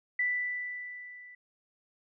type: tone with level ramp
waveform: sine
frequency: 1979 Hz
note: B6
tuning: 3 cents sharp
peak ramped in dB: -25 to -48 dBFS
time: 0.19-1.35 s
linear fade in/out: 5 ms
effects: none